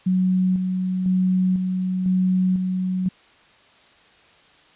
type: tone with tremolo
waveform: sine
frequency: 185 Hz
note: F#3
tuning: in tune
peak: -16 dBFS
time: 0.06-3.09 s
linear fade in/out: 10 ms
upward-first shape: square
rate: 1 Hz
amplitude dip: 40%
effects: white hiss -53 dBFS RMS until 4.75 s + resampled to 8000 Hz